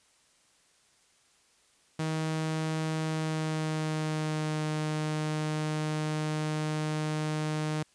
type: tone with pitch glide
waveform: sawtooth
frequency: 158 to 153.95 Hz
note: D#3 to D#3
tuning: +27 to -18 cents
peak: -25 dBFS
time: 1.99-7.83 s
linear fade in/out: 5 ms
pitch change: -45 cents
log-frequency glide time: 3.04-4.65 s
effects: white hiss -65 dBFS RMS until 7.94 s + resampled to 22050 Hz

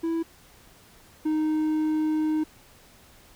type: tone pair in turn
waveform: triangle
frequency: 329.6 / 310 Hz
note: E4 / D#4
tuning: 0 / -6 cents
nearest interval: minor second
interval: 106 cents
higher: first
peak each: -22 / -20 dBFS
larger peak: second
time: 0.03-0.23 / 1.25-2.44 s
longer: second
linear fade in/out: 10 ms
effects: pink hiss -54 dBFS RMS until 3.35 s

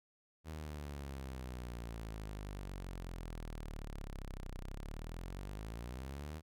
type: exponential two-way sweep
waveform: sawtooth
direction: down then up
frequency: 79.9 to 30.91 to 79.9 Hz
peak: -39 dBFS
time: 0.44-6.42 s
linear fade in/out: 50 ms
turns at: 4.56 s
effects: none

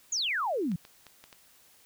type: exponential sweep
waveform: sine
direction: down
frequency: 7040 to 155.4 Hz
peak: -27 dBFS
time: 0.12-0.76 s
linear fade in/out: 5 ms
type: clicks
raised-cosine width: 0.2 ms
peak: -31 dBFS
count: 5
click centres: 0.717 / 0.851 / 1.067 / 1.24 / 1.328 s
effects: white hiss -60 dBFS RMS until 1.85 s

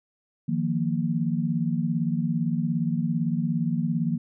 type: chord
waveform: sine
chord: Eb suspended second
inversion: none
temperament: equal with one note detuned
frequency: 157.1 / 174.61 / 233.1 Hz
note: Eb3 / F3 / Bb3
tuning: +17 / 0 / 0 cents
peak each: -27 dBFS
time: 0.48-4.18 s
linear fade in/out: 10 ms
effects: none

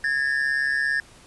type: tone pair together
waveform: triangle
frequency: 1661.2 / 1798.9 Hz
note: G#6 / A6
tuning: 0 / +38 cents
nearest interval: minor second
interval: 138 cents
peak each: -22 dBFS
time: 0.04-1 s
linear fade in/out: 2 ms
effects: pink hiss -50 dBFS RMS until 1.26 s + resampled to 24000 Hz

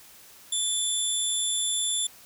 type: tone cluster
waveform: sine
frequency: 3471 / 7290 / 10190 / 10750 Hz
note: A7 / A#8 / D#9 / E9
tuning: -24 / -40 / +40 / +33 cents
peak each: -28 / -30 / -36 / -30 dBFS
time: 0.52-2.07 s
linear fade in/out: 5 ms
effects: white hiss -51 dBFS RMS until 2.25 s

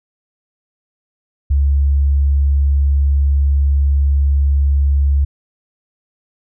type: tone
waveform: sine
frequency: 70 Hz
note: C#2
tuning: 18 cents sharp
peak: -10 dBFS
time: 1.5-5.25 s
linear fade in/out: 10 ms
effects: none

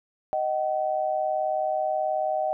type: tone pair together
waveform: sine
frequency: 622.3 / 760.9 Hz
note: D#5 / F#5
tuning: 0 / +48 cents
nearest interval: minor third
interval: 348 cents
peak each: -26 dBFS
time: 0.33-2.53 s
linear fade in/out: 0 ms
effects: none

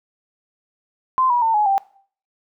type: tone with pitch steps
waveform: sine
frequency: 1036 / 966.6 / 901.9 / 841.5 / 785.1 Hz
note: C6 / B5 / A5 / G#5 / G5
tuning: -17 / -38 / +43 / +23 / +2 cents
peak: -14 dBFS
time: 1.18-1.78 s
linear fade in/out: 0 ms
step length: 120 ms
effects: noise-tail reverb RT60 0.5 s tail -20 dB re dry

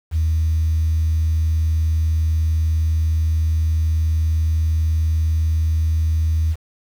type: tone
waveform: sine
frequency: 79.8 Hz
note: D#2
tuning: 44 cents sharp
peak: -14 dBFS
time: 0.11-6.56 s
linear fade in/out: 50 ms
effects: tanh soft clip ceiling -11 dBFS + 7-bit

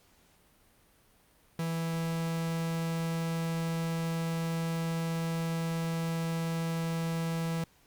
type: tone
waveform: 45% pulse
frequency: 164.81 Hz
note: E3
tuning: in tune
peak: -30 dBFS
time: 1.59-7.64 s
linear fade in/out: 2 ms
effects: pink hiss -64 dBFS RMS until 7.86 s + Opus 48 kbps

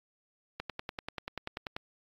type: click train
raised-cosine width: 0.3 ms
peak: -20 dBFS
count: 13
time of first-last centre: 0.6-1.765 s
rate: 10.3 Hz
effects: AAC 32 kbps

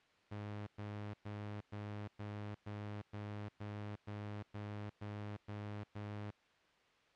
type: tone bursts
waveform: sawtooth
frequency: 103.83 Hz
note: G#2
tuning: in tune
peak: -39 dBFS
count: 13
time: 0.31-6.31 s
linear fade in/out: 10 ms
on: 360 ms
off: 110 ms
effects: white hiss -70 dBFS RMS until 7.15 s + low-pass 3000 Hz 12 dB/octave

